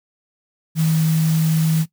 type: tone in noise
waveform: sine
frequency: 159.6 Hz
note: D#3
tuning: 44 cents sharp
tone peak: -14 dBFS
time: 0.75-1.86 s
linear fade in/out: 50 ms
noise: white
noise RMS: -31 dBFS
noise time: 0.75-1.86 s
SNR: +14 dB
effects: noise-tail reverb RT60 0.1 s tail -18 dB re dry